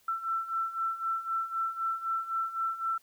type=beating tone pair; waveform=sine; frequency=1336 / 1339.9 Hz; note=E6 / E6; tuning=+23 / +28 cents; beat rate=3.9 Hz; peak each=-35 / -31 dBFS; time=0.08-2.98 s; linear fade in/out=5 ms; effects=white hiss -65 dBFS RMS until 3.02 s